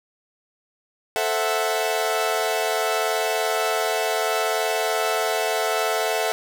sawtooth chord, F# half-diminished seventh, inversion first, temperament equal, 440 / 523.3 / 659.3 / 740 Hz, A4 / C5 / E5 / F#5, 0 / 0 / 0 / 0 cents, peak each -22 / -27 / -21 / -23 dBFS, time 1.16-6.32 s, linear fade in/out 0 ms, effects none

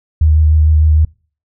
sine tone with vibrato, 77.4 Hz, D#2, 9 cents flat, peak -6 dBFS, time 0.21-1.05 s, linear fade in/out 5 ms, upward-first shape sine, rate 6.6 Hz, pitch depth 19 cents each way, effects noise-tail reverb RT60 0.4 s tail -25 dB re dry

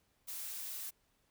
blue noise, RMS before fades -43 dBFS, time 0.27-0.91 s, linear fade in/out 20 ms, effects pink hiss -75 dBFS RMS until 1.3 s

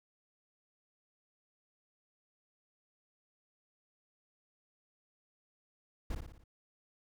brown noise with echo, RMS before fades -35 dBFS, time 6.1-6.15 s, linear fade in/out 5 ms, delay 58 ms, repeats 5, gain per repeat -5 dB, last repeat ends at 6.44 s, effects none

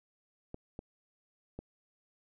clicks, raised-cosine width 2 ms, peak -28 dBFS, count 3, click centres 0.544 / 0.791 / 1.59 s, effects none

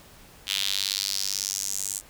square tone with high-pass filter sweep, 49.05 Hz, G1, 2 cents sharp, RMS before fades -29 dBFS, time 0.46-2.02 s, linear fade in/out 50 ms, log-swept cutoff 3200 to 7900 Hz, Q 3, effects pink hiss -51 dBFS RMS until 2.09 s

